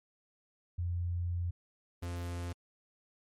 sine / 45% pulse tone pair in turn, 87.31 / 87 Hz, F2 / F2, 0 / -6 cents, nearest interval unison, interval 6 cents, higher first, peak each -31 / -36 dBFS, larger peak first, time 0.78-1.51 / 2.02-2.53 s, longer first, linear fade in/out 10 ms, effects MP3 64 kbps

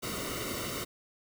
pink noise with comb filter, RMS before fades -36 dBFS, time 0.02-0.85 s, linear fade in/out 20 ms, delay 1.2 ms, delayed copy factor -0.8, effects none

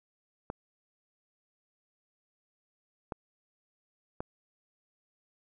clicks, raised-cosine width 1 ms, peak -21 dBFS, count 3, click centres 0.501 / 3.122 / 4.205 s, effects none

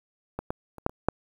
clicks, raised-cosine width 1 ms, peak -17 / -15 / -28 / -7 / -27 / -7 dBFS, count 6, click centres 0.39 / 0.505 / 0.783 / 0.864 / 0.895 / 1.086 s, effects 8-bit

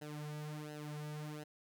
sawtooth tone with flanger, 150.4 Hz, D3, 42 cents sharp, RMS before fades -45 dBFS, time 0.01-1.44 s, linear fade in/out 10 ms, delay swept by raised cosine 0.86 to 3.86 ms, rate 1.4 Hz, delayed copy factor -0.85, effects none

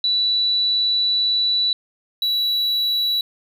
sine / triangle tone pair in turn, 3951 / 3926 Hz, B7 / B7, 0 / -11 cents, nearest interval unison, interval 11 cents, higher first, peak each -16 dBFS, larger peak neither, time 0.04-1.73 / 2.22-3.21 s, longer first, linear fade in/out 2 ms, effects none

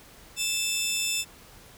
20% pulse tone pair together, 2637 / 3552 Hz, E7 / A7, 0 / +16 cents, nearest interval perfect fourth, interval 516 cents, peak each -24 / -23 dBFS, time 0.36-1.25 s, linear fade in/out 50 ms, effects pink hiss -51 dBFS RMS until 1.77 s

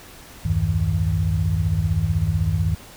sine tone cluster, 67.7 / 84 / 99.7 / 157.9 Hz, C#2 / E2 / G2 / D#3, -40 / +33 / +30 / +26 cents, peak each -28 / -23 / -22 / -23 dBFS, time 0.45-2.75 s, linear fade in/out 5 ms, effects pink hiss -43 dBFS RMS until 2.96 s

